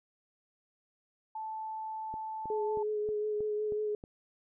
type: tone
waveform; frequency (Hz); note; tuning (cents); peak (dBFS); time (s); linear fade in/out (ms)
sine; 876; A5; -8; -36; 1.35-2.83; 5
type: click train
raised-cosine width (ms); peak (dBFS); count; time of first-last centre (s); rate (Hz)
2; -32; 7; 2.14-4.039; 3.16
type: tone with vibrato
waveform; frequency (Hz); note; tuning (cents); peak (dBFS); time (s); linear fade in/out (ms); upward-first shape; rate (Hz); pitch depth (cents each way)
sine; 423.2; G#4; +33; -30; 2.5-3.95; 2; sine; 5.5; 19
effects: none